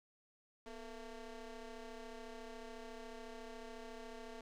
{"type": "ring-modulated tone", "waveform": "20% pulse", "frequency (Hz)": 229, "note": "A#3", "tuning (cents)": -31, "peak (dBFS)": -40, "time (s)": [0.66, 4.41], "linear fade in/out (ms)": 2, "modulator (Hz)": 212, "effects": ["low-pass 7000 Hz 12 dB/octave", "13-bit"]}